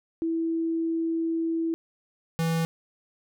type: tone pair in turn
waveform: sine / square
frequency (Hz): 328.5 / 164.25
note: E4 / E3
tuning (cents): -6 / -6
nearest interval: octave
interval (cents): 1200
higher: first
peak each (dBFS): -24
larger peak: neither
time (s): 0.22-1.74 / 2.39-2.65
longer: first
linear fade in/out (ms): 0
effects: none